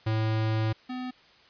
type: tone pair in turn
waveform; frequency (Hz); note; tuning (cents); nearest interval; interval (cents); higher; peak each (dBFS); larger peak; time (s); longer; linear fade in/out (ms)
square; 110 / 253; A2 / B3; 0 / +42; octave + major second; 1442; second; -25 / -33; first; 0.06-0.73 / 0.89-1.11; first; 10
effects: white hiss -57 dBFS RMS until 1.49 s + resampled to 11025 Hz